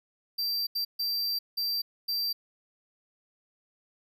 square tone bursts at uneven times, 4699 Hz, D8, in tune, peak -28 dBFS, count 5, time 0.38-0.67 / 0.75-0.85 / 0.99-1.39 / 1.57-1.82 / 2.08-2.33 s, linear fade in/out 10 ms, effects none

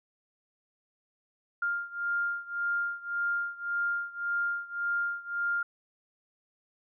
sine beating tone pair, 1401 / 1402.8 Hz, F6 / F6, +5 / +7 cents, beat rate 1.8 Hz, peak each -31 / -33 dBFS, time 1.62-5.63 s, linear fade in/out 5 ms, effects none

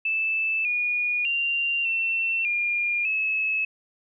sine tone with pitch steps, 2634 / 2445 / 2775 / 2695 / 2412 / 2589 Hz, E7 / D#7 / F7 / E7 / D7 / E7, -2 / -31 / -12 / +38 / +46 / -32 cents, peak -22 dBFS, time 0.05-3.65 s, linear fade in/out 5 ms, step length 600 ms, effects none

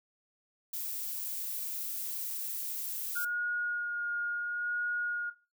violet noise, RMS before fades -37 dBFS, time 0.73-3.25 s, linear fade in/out 5 ms
sine tone with vibrato, 1433 Hz, F6, 44 cents sharp, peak -30 dBFS, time 3.15-5.31 s, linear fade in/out 20 ms, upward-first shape sine, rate 0.73 Hz, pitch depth 11 cents each way
effects noise-tail reverb RT60 0.3 s tail -18 dB re dry

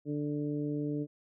harmonic tone, 147.2 Hz, D3, 4 cents sharp, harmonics 1 / 2 / 3 / 4, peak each -36 / -33 / -39 / -48 dBFS, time 0.05-1.07 s, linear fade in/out 50 ms, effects none

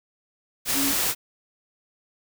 sine tone in noise, 277.2 Hz, C#4, in tune, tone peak -25 dBFS, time 0.73-0.94 s, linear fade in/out 50 ms, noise white, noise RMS -24 dBFS, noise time 0.65-1.15 s, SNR -4 dB, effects none

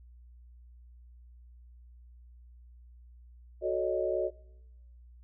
sine chord, D# half-diminished seventh, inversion first, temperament equal with one note detuned, 370 / 440 / 559.8 / 622.3 Hz, F#4 / A4 / C#5 / D#5, 0 / 0 / +17 / 0 cents, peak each -32 / -36 / -33 / -32 dBFS, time 3.61-4.31 s, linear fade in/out 50 ms, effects noise-tail reverb RT60 0.9 s tail -23 dB re dry + added 60 Hz sine -51 dBFS peak until 5.23 s

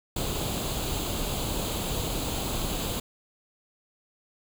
pink noise with comb filter, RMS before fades -30 dBFS, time 0.16-3 s, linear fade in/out 5 ms, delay 0.27 ms, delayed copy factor +0.65, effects none

